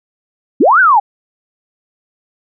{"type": "linear two-way sweep", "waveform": "sine", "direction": "up then down", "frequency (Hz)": [196, 1568, 762], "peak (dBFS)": -5, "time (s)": [0.6, 1], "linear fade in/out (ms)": 10, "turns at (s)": 0.8, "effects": []}